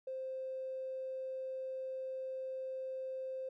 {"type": "tone with tanh clipping", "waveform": "triangle", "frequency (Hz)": 523.3, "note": "C5", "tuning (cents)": 0, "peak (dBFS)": -38, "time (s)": [0.07, 3.49], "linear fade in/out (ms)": 5, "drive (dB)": 2, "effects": []}